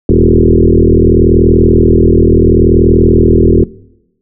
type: tone with frequency modulation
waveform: sine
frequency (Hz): 220.3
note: A3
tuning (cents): +2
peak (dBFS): -3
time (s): 0.09-3.64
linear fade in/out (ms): 2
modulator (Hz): 40.7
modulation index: 4.9
effects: noise-tail reverb RT60 0.9 s tail -22 dB re dry